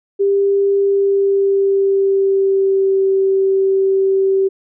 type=tone with pitch glide; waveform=sine; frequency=397.3 to 386.4 Hz; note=G4 to G4; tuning=+23 to -25 cents; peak=-11 dBFS; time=0.19-4.49 s; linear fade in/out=20 ms; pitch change=-48 cents; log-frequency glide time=0.77-3.05 s; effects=none